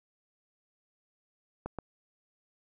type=clicks; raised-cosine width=1 ms; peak=-22 dBFS; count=2; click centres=1.66 / 1.787 s; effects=none